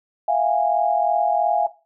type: tone cluster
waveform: sine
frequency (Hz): 665 / 708 / 824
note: E5 / F5 / G#5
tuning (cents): +15 / +23 / -14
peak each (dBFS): -21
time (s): 0.28-1.67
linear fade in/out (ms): 5
effects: noise-tail reverb RT60 0.3 s tail -17 dB re dry